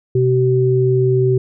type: tone pair together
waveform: sine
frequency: 127.18 / 381.1 Hz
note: C3 / G4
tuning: -49 / -49 cents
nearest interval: octave + perfect fifth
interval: 1900 cents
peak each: -14 dBFS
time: 0.15-1.38 s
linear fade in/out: 5 ms
effects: none